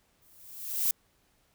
violet noise with exponential growth, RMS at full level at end -24 dBFS, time 0.22-0.91 s, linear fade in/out 2 ms, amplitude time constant 150 ms, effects pink hiss -69 dBFS RMS until 1.54 s

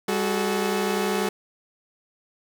sawtooth tone cluster, 199.7 / 370.9 / 431.4 Hz, G3 / F#4 / A4, +32 / +4 / -34 cents, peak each -23 dBFS, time 0.08-1.29 s, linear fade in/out 5 ms, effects none

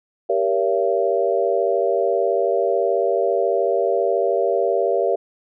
sine chord, G diminished seventh, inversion none, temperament just, 392 / 470.4 / 564.5 / 677.4 Hz, G4 / Bb4 / Db5 / Fb5, 0 / +16 / +31 / +47 cents, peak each -22 dBFS, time 0.29-5.16 s, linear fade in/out 10 ms, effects none

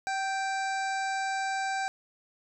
harmonic tone with a mistuned harmonic, 784 Hz, G5, in tune, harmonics 1 / 2 / 3 / 5 / 6 / 7 / 8 / 9 / 10, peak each -30 / -34 / -40 / -46 / -46 / -50 / -50 / -51 / -47 dBFS, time 0.07-1.88 s, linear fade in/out 0 ms, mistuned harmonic 1, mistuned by -26 cents, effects none

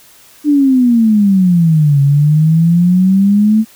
sine exponential two-way sweep, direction down then up, 301.1 to 138.59 to 222.4 Hz, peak -6 dBFS, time 0.44-3.65 s, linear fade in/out 50 ms, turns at 2.01 s, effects white hiss -43 dBFS RMS until 3.75 s

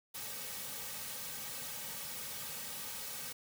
white noise with comb filter, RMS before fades -43 dBFS, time 0.14-3.33 s, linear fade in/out 10 ms, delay 2.9 ms, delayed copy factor -0.9, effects none

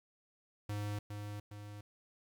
square tone with echo, 103.6 Hz, G#2, 4 cents flat, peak -37 dBFS, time 0.69-0.99 s, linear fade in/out 5 ms, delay 410 ms, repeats 2, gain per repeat -5 dB, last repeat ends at 1.81 s, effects 11-bit

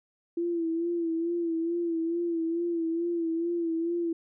sine tone with vibrato, 335.8 Hz, E4, 32 cents sharp, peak -26 dBFS, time 0.37-4.13 s, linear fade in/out 5 ms, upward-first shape sine, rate 2.3 Hz, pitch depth 50 cents each way, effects none

